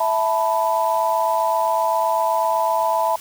sine chord, E suspended fourth, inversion none, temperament equal, 659.3 / 880 / 987.8 Hz, E5 / A5 / B5, 0 / 0 / 0 cents, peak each -21 dBFS, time 0-3.16 s, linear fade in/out 5 ms, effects white hiss -39 dBFS RMS until 3.2 s

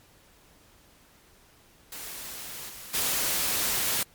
white noise with level steps, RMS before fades -39 / -43 / -27 dBFS, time 1.92-4.03 s, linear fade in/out 2 ms, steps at 2.68 / 2.93 s, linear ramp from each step 20 ms, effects pink hiss -58 dBFS RMS until 4.14 s + MP3 96 kbps

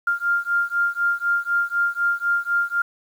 sine beating tone pair, 1396.9 / 1400.9 Hz, F6 / F6, 0 / +5 cents, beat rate 4 Hz, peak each -22 dBFS, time 0.07-2.82 s, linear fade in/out 5 ms, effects 8-bit

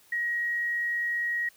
sine tone, 1895 Hz, A#6, 28 cents sharp, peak -26 dBFS, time 0.12-1.49 s, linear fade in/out 5 ms, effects white hiss -59 dBFS RMS until 1.56 s

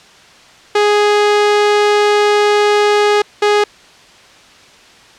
sawtooth tone bursts at uneven times, 415.3 Hz, G#4, in tune, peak -5 dBFS, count 2, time 0.75-3.22 / 3.42-3.64 s, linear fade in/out 5 ms, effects white hiss -42 dBFS RMS until 5.18 s + low-pass 5000 Hz 12 dB/octave

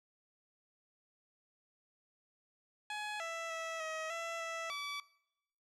15% pulse tone with pitch steps, 842 / 662 / 654 / 635 / 667 / 660 / 1149 Hz, G#5 / E5 / E5 / D#5 / E5 / E5 / D6, +24 / +7 / -14 / +35 / +20 / +2 / -38 cents, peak -32 dBFS, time 2.9-5 s, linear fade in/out 2 ms, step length 300 ms, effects noise-tail reverb RT60 0.8 s tail -21 dB re dry + low-pass 7000 Hz 12 dB/octave

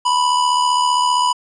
square tone with amplitude modulation, 987.8 Hz, B5, in tune, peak -12 dBFS, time 0.05-1.33 s, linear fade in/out 10 ms, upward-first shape sine, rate 75.3 Hz, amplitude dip 50%, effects resampled to 22050 Hz + 9-bit

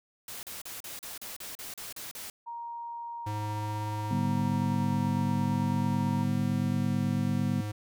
white noise bursts, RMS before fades -41 dBFS, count 11, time 0.28-2.3 s, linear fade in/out 2 ms, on 150 ms, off 37 ms
sine tone, 938 Hz, A#5, 11 cents sharp, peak -36 dBFS, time 2.46-6.25 s, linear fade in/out 20 ms
square tone with vibrato, 105.6 Hz, G#2, 29 cents sharp, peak -33 dBFS, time 3.26-7.72 s, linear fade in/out 10 ms, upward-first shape triangle, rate 0.4 Hz, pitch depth 10 cents each way
sine chord, G major, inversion second, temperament just, 147 / 196 / 245 Hz, D3 / G3 / B3, +2 / 0 / -14 cents, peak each -31 dBFS, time 4.11-7.61 s, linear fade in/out 2 ms
effects none

